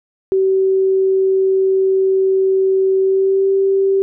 sine tone with pitch glide, 382.4 to 388.9 Hz, G4 to G4, -43 to -14 cents, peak -11 dBFS, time 0.32-4.02 s, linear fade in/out 0 ms, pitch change +29 cents, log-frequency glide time 3-3.49 s, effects none

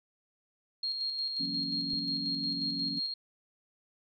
sine tone with tremolo, 4247 Hz, C8, 25 cents sharp, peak -30 dBFS, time 0.83-3.14 s, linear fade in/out 5 ms, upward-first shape square, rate 5.6 Hz, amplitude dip 35%
sine chord, F# dominant seventh, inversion third, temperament equal, 164.81 / 185 / 233.1 / 277.2 Hz, E3 / F#3 / A#3 / C#4, 0 / 0 / 0 / 0 cents, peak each -44 / -43 / -43 / -38 dBFS, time 1.39-3 s, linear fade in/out 20 ms
click, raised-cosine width 3 ms, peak -32 dBFS, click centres 1.934 s
effects none

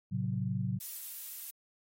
sine chord, F# diminished, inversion first, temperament just, 111 / 133.2 / 185 Hz, A2 / C3 / F#3, +16 / +31 / 0 cents, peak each -35 dBFS, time 0.11-0.79 s, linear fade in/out 20 ms
violet noise, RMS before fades -40 dBFS, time 0.8-1.51 s, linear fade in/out 10 ms
effects AAC 48 kbps

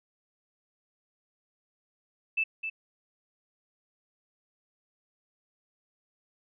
sine tone with echo, 2637 Hz, E7, in tune, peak -24 dBFS, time 2.37-2.44 s, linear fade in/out 10 ms, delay 260 ms, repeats 1, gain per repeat -7 dB, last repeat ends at 2.7 s, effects none

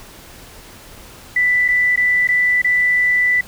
sine tone with dropouts, 1982 Hz, B6, 6 cents sharp, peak -12 dBFS, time 1.36-3.41 s, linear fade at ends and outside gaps 5 ms, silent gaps 1.681-1.685 / 1.96-1.974 / 2.274-2.287 / 2.618-2.644 s, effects pink hiss -40 dBFS RMS until 3.47 s

